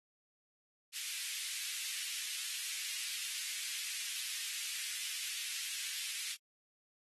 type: high-pass noise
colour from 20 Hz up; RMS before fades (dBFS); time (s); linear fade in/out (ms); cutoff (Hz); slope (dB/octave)
pink; -41; 0.92-6.37; 50; 2200; 24
effects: AAC 32 kbps